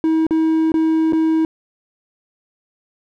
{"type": "tone with dropouts", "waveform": "triangle", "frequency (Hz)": 320, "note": "D#4", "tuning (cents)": 49, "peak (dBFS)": -11, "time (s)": [0.04, 1.45], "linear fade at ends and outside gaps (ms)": 1, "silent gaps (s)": [[0.267, 0.308], [0.719, 0.741], [1.124, 1.132]], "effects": []}